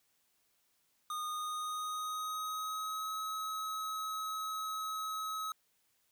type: tone with pitch glide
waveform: square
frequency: 1229 to 1280.5 Hz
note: D#6 to D#6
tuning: -22 to +49 cents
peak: -37 dBFS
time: 1.1-5.52 s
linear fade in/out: 2 ms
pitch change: +71 cents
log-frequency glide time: 1.26-3.15 s
effects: white hiss -75 dBFS RMS until 6.11 s